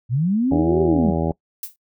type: linear two-way sweep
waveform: sine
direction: up then down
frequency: 110 to 391.8 to 152.8 Hz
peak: -16 dBFS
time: 0.09-1.15 s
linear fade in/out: 50 ms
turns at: 0.82 s
type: harmonic tone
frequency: 81.5 Hz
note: E2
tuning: 19 cents flat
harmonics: 1 / 2 / 3 / 4 / 5 / 6 / 7 / 8 / 9 / 10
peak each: -26 / -23 / -27 / -27 / -28 / -34 / -28 / -35 / -32 / -32 dBFS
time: 0.51-1.32 s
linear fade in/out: 5 ms
type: noise with exponential decay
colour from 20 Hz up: violet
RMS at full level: -25 dBFS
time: 1.63-1.76 s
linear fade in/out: 2 ms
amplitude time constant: 27 ms
effects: noise-tail reverb RT60 0.1 s tail -23 dB re dry